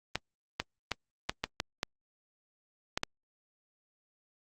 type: clicks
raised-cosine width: 0.2 ms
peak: -12 dBFS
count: 9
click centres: 0.156 / 0.6 / 0.917 / 1.295 / 1.44 / 1.601 / 1.831 / 2.975 / 3.034 s
effects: Opus 32 kbps